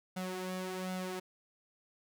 sawtooth tone with flanger, 185 Hz, F#3, in tune, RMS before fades -39 dBFS, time 0.16-1.2 s, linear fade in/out 10 ms, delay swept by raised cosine 1.4 to 3.7 ms, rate 1.3 Hz, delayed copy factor +0.65, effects none

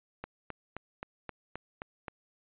click train, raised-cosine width 0.5 ms, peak -23 dBFS, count 8, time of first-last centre 0.24-2.082 s, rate 3.8 Hz, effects resampled to 8000 Hz

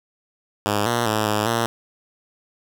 5% pulse tone with pitch steps, 103.5 / 118.8 / 108 / 105.6 / 116 Hz, G#2 / A#2 / A2 / G#2 / A#2, -5 / +33 / -32 / +29 / -8 cents, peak -8 dBFS, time 0.66-1.66 s, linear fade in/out 0 ms, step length 200 ms, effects none

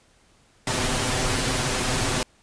pink noise with comb filter, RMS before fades -24 dBFS, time 0.67-2.23 s, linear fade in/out 2 ms, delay 7.9 ms, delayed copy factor +0.65, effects pink hiss -59 dBFS RMS until 2.42 s + resampled to 22050 Hz

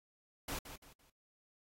pink noise with echo, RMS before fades -41 dBFS, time 0.48-0.59 s, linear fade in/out 5 ms, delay 170 ms, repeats 3, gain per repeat -9 dB, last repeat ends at 1.1 s, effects AAC 48 kbps

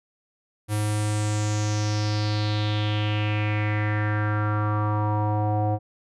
square tone with low-pass filter sweep, 105.6 Hz, G#2, 29 cents sharp, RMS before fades -24 dBFS, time 0.68-5.79 s, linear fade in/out 50 ms, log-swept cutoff 11000 to 680 Hz, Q 4.3, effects none

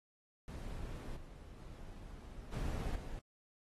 brown noise with level steps, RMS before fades -44 / -52 / -50 / -38 / -45 dBFS, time 0.48-3.19 s, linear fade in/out 0 ms, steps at 1.16 / 1.57 / 2.52 / 2.95 s, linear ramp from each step 10 ms, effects AAC 32 kbps

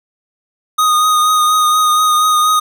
square tone with vibrato, 1240 Hz, D#6, 6 cents flat, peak -10 dBFS, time 0.78-2.6 s, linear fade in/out 10 ms, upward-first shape triangle, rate 4.2 Hz, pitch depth 23 cents each way, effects none

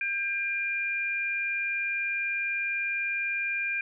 sine tone pair together, 1596 / 2400 Hz, G6 / D7, +31 / +37 cents, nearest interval perfect fifth, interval 706 cents, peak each -33 / -28 dBFS, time 0.01-3.81 s, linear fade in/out 2 ms, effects none

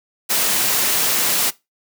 white noise, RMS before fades -18 dBFS, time 0.29-1.51 s, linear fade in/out 20 ms, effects noise-tail reverb RT60 0.2 s tail -19 dB re dry + high-pass 150 Hz 12 dB/octave

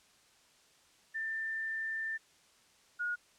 sine tone pair in turn, 1786 / 1442.2 Hz, A6 / F#6, +25 / -45 cents, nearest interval major third, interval 370 cents, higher first, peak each -34 / -32 dBFS, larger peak second, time 1.14-2.18 / 2.99-3.16 s, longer first, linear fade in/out 20 ms, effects white hiss -65 dBFS RMS until 3.38 s + low-pass 8000 Hz 12 dB/octave

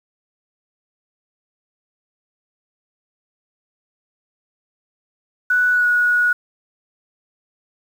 sine tone with pitch glide, 1480 to 1458.8 Hz, F#6 to F#6, 0 to -25 cents, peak -13 dBFS, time 5.5-6.33 s, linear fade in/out 5 ms, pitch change -25 cents, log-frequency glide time 5.71-5.87 s, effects 7-bit

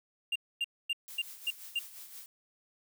triangle tone bursts, 2794 Hz, F7, in tune, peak -27 dBFS, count 6, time 0.32-1.792 s, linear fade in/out 5 ms, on 37 ms, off 250 ms
blue noise with tremolo, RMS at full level -46 dBFS, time 1.08-2.26 s, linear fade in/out 0 ms, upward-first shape sine, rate 5.7 Hz, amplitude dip 55%
effects none

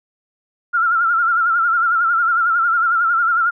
sine tone with vibrato, 1375 Hz, F6, 27 cents flat, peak -13 dBFS, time 0.73-3.51 s, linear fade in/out 20 ms, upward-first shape sine, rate 11 Hz, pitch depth 75 cents each way, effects none

